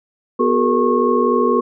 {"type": "tone cluster", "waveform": "sine", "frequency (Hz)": [246.2, 371.9, 424.4, 468.6, 1091], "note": ["B3", "F#4", "G#4", "A#4", "C#6"], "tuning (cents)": [-5, 9, 38, 9, -28], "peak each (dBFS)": -19, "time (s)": [0.39, 1.61], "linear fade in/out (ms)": 10, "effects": []}